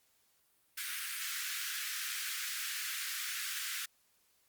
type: high-pass noise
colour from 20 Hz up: pink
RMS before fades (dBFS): -39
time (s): 0.77-3.86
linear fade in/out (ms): 10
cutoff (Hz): 1400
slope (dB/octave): 48
effects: white hiss -72 dBFS RMS until 4.48 s + Opus 48 kbps